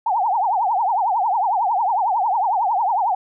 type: tone with vibrato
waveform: sine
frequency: 830.6 Hz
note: G#5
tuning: in tune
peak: -16 dBFS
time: 0.06-3.15 s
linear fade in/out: 5 ms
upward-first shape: triangle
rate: 11 Hz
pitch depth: 280 cents each way
effects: none